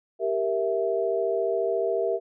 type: chord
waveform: sine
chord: E diminished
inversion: first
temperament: equal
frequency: 392 / 466.2 / 659.3 Hz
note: G4 / Bb4 / E5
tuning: 0 / 0 / 0 cents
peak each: -27 dBFS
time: 0.19-2.2 s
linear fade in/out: 50 ms
effects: none